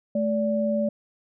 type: tone pair together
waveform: sine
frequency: 216.9 / 579.5 Hz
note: A3 / D5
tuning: -25 / -23 cents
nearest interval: octave + perfect fourth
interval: 1702 cents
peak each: -24 dBFS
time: 0.15-0.89 s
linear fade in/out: 5 ms
effects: none